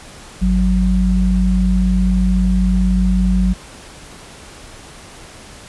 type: tone pair together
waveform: sine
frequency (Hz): 51.86 / 185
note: G#1 / F#3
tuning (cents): -2 / 0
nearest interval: octave + minor seventh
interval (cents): 2202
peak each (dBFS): -14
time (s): 0.41-3.54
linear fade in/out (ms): 20
effects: pink hiss -38 dBFS RMS until 5.68 s + resampled to 24000 Hz